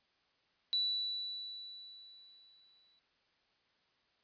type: tone with exponential decay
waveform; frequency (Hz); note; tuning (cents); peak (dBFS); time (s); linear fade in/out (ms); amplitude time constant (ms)
sine; 3951; B7; 0; -29; 0.73-2.99; 0; 490
effects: white hiss -74 dBFS RMS until 4.23 s + resampled to 11025 Hz